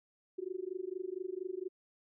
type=tone with amplitude modulation; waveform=sine; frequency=370 Hz; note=F#4; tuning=in tune; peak=-33 dBFS; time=0.38-1.69 s; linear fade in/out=10 ms; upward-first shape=sine; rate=24.3 Hz; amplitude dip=100%; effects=none